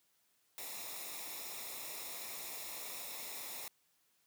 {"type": "noise with comb filter", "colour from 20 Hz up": "white", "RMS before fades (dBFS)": -45, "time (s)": [0.58, 3.68], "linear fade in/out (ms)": 0, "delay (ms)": 0.65, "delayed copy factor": -0.65, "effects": ["white hiss -75 dBFS RMS until 4.26 s", "high-pass 80 Hz 12 dB/octave"]}